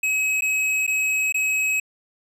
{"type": "tone with dropouts", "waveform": "square", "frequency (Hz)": 2555, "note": "D#7", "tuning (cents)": 45, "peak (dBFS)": -20, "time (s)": [0.03, 1.8], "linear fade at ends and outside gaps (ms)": 5, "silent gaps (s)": [[0.409, 0.42], [0.867, 0.876], [1.324, 1.343]], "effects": ["low-pass 12000 Hz 12 dB/octave"]}